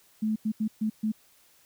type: tone bursts at uneven times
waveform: sine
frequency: 216.7 Hz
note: A3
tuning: 26 cents flat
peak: -24 dBFS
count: 5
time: 0.22-0.36 / 0.45-0.52 / 0.6-0.68 / 0.81-0.9 / 1.03-1.12 s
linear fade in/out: 10 ms
effects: white hiss -61 dBFS RMS until 1.65 s